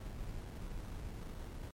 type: noise with sample-and-hold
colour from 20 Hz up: brown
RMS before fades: -44 dBFS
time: 0-1.71 s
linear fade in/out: 5 ms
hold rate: 2450 Hz
effects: MP3 64 kbps